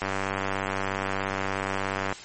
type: click train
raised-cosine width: 0.5 ms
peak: -12 dBFS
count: 205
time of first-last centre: 0.02-2.125 s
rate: 96.9 Hz
effects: white hiss -42 dBFS RMS until 2.24 s + MP3 32 kbps